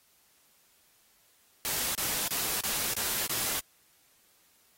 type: noise bursts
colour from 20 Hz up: white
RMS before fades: -31 dBFS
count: 6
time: 1.65-3.595 s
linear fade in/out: 0 ms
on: 300 ms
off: 29 ms
effects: white hiss -65 dBFS RMS until 4.77 s + AAC 48 kbps